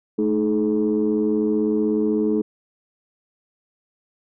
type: tone cluster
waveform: sine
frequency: 217.2 / 313.2 / 426.1 Hz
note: A3 / D#4 / G#4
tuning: -22 / +11 / +44 cents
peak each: -21 dBFS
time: 0.18-2.42 s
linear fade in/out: 10 ms
effects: tanh soft clip ceiling -11 dBFS